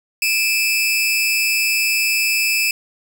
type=tone pair together; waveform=sawtooth; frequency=2400 / 2610 Hz; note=D7 / E7; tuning=+37 / -18 cents; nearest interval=minor second; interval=145 cents; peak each=-17 / -14 dBFS; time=0.22-2.71 s; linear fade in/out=2 ms; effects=none